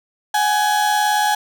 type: tone pair together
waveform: 35% pulse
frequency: 758 / 836.4 Hz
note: F#5 / G#5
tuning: +42 / +12 cents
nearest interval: major second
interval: 170 cents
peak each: -21 / -14 dBFS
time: 0.34-1.35 s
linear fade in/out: 5 ms
effects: none